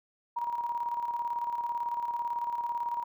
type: tone with tremolo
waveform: sine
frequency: 950 Hz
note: A#5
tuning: 33 cents sharp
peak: -28 dBFS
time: 0.36-3.04 s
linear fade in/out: 10 ms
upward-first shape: square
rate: 18 Hz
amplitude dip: 50%
effects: none